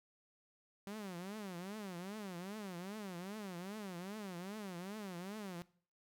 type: tone with vibrato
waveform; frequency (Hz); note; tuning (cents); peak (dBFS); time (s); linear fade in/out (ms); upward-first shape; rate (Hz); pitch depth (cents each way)
sawtooth; 193.1; G3; -26; -40; 0.87-5.62; 0; triangle; 2.5; 240
effects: noise-tail reverb RT60 0.5 s tail -20 dB re dry